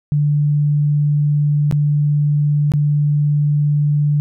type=tone with dropouts; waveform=sine; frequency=147.1 Hz; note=D3; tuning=3 cents sharp; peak=-12 dBFS; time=0.12-4.2 s; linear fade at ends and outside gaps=0 ms; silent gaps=1.712-1.724 / 2.719-2.737 s; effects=none

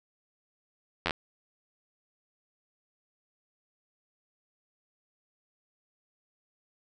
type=slowing click train; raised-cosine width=0.3 ms; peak=-11 dBFS; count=5; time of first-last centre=1.06-1.108 s; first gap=11 ms; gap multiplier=1.06; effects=none

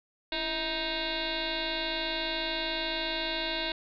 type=tone with frequency modulation; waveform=sine; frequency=2176 Hz; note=C#7; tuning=33 cents flat; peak=-29 dBFS; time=0.32-3.72 s; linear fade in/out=2 ms; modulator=307 Hz; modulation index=6.5; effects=none

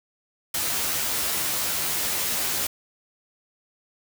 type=noise with comb filter; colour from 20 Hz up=white; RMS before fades=-26 dBFS; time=0.54-2.67 s; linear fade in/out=5 ms; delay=13 ms; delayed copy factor=+0.95; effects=none

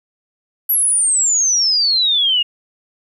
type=exponential sweep; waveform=sine; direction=down; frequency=11820 to 2815 Hz; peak=-12 dBFS; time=0.69-2.43 s; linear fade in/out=10 ms; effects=9-bit

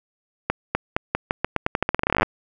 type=accelerating click train; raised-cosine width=0.5 ms; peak=-4 dBFS; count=24; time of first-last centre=0.5-2.23 s; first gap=250 ms; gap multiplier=0.86; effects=none

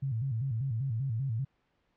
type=tone with vibrato; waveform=sine; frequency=123.47 Hz; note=B2; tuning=in tune; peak=-29 dBFS; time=0.02-1.45 s; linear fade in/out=10 ms; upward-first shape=square; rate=5.1 Hz; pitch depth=170 cents each way; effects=pink hiss -74 dBFS RMS until 1.96 s + low-pass 3000 Hz 12 dB/octave

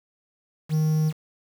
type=tone with quantisation; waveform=triangle; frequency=155.56 Hz; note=D#3; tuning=in tune; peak=-17 dBFS; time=0.69-1.13 s; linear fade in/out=50 ms; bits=7; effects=none

